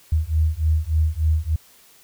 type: beating tone pair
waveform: sine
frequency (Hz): 77 / 80.4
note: D#2 / E2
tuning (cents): -17 / -43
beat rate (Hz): 3.4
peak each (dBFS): -20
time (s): 0.12-1.56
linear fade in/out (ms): 5
effects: white hiss -52 dBFS RMS until 2.03 s